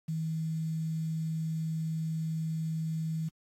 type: tone with quantisation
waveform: sine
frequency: 160 Hz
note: D#3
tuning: 49 cents sharp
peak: -30 dBFS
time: 0.08-3.29 s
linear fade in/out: 10 ms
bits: 9
effects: AAC 48 kbps